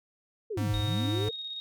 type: linear two-way sweep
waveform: sine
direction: down then up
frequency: 466.2 to 32.7 to 466.2 Hz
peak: -31 dBFS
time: 0.5-1.31 s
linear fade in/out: 10 ms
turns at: 0.75 s
type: tone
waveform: square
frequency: 104.7 Hz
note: G#2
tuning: 15 cents sharp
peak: -29 dBFS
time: 0.57-1.29 s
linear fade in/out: 5 ms
type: tone with tremolo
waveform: sine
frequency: 3736 Hz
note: A#7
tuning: 3 cents sharp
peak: -34 dBFS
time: 0.74-1.6 s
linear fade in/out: 0 ms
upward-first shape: square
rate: 17 Hz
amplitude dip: 30%
effects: none